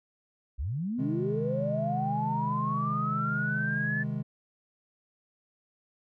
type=linear sweep; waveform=sine; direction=up; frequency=52.5 to 1751 Hz; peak=-29 dBFS; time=0.58-4.04 s; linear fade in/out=20 ms
type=chord; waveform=triangle; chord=Ab major; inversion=first; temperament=equal; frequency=130.81 / 155.56 / 207.7 Hz; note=C3 / Eb3 / Ab3; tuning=0 / 0 / 0 cents; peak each=-32 dBFS; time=0.98-4.23 s; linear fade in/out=20 ms
effects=none